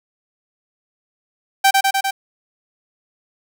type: tone with echo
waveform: sawtooth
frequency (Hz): 780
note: G5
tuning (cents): -9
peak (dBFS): -6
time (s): 1.64-1.71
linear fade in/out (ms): 10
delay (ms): 100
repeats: 4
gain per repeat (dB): -2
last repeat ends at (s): 2.11
effects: none